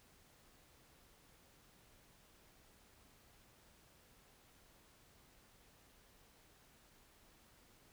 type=silence; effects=pink hiss -67 dBFS RMS until 7.92 s